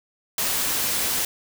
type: noise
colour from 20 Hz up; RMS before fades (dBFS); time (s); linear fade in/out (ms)
white; -24; 0.38-1.25; 2
effects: none